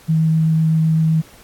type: tone with vibrato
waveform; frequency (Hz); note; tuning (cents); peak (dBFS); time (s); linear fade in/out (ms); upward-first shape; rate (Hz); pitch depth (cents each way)
sine; 159.7; D#3; +45; -12; 0.08-1.22; 20; triangle; 7.9; 9
effects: pink hiss -46 dBFS RMS until 1.43 s + AAC 64 kbps